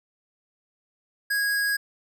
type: tone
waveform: square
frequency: 1649 Hz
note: G#6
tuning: 13 cents flat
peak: -23 dBFS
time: 1.3-1.77 s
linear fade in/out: 10 ms
effects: none